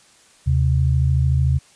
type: tone pair together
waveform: sine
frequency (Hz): 78.15 / 131.6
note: D#2 / C3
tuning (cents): +8 / +10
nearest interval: major sixth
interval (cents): 902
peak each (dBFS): -17 / -17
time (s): 0.46-1.59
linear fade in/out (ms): 20
effects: white hiss -52 dBFS RMS until 1.75 s + resampled to 22050 Hz